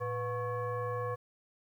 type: tone with frequency modulation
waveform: sine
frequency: 493.9 Hz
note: B4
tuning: in tune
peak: -32 dBFS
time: 0-1.16 s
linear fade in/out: 20 ms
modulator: 607 Hz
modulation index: 1.2
effects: 11-bit